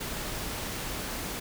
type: noise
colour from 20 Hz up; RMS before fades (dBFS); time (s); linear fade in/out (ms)
pink; -35; 0-1.4; 10
effects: none